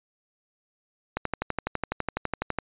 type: click train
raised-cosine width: 0.5 ms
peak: -11 dBFS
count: 18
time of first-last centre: 1.17-2.587 s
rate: 12 Hz
effects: resampled to 8000 Hz

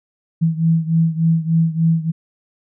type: beating tone pair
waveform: sine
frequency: 162.6 / 166 Hz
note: E3 / E3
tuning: -23 / +12 cents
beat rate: 3.4 Hz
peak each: -15 / -18 dBFS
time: 0.41-2.12 s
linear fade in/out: 20 ms
effects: none

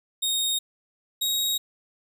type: tone pair in turn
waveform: sawtooth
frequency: 3718 / 3785 Hz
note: A#7 / A#7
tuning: -5 / +26 cents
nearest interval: unison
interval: 31 cents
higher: second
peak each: -20 dBFS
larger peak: neither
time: 0.22-0.59 / 1.21-1.58 s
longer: neither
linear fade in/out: 10 ms
effects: none

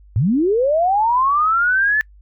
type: linear sweep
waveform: sine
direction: up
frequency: 91.7 to 1760 Hz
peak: -13 dBFS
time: 0.16-2.01 s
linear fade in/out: 0 ms
effects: noise-tail reverb RT60 0.1 s tail -26 dB re dry + added 50 Hz sine -43 dBFS peak until 2.21 s

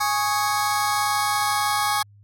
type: chord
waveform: sawtooth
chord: Ab suspended fourth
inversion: none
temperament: just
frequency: 830.6 / 1107.5 / 1245.9 Hz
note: Ab5 / Db6 / Eb6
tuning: 0 / -2 / +2 cents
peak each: -19 / -21 / -23 dBFS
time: 0-2.03 s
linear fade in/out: 10 ms
effects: added 102 Hz sine -48 dBFS peak until 2.23 s + AAC 48 kbps

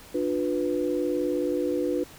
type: chord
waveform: sine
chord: B diminished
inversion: first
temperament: just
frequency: 296.3 / 355.6 / 493.9 Hz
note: D4 / F4 / B4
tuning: +15 / +31 / 0 cents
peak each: -28 dBFS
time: 0.14-2.04 s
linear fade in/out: 10 ms
effects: pink hiss -48 dBFS RMS until 2.18 s

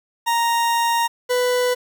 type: tone pair in turn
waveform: 40% pulse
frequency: 932.3 / 495.9 Hz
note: A#5 / B4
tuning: 0 / +7 cents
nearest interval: major seventh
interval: 1093 cents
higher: first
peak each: -16 dBFS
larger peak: neither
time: 0.26-1.08 / 1.29-1.75 s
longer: first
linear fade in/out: 20 ms
effects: 8-bit

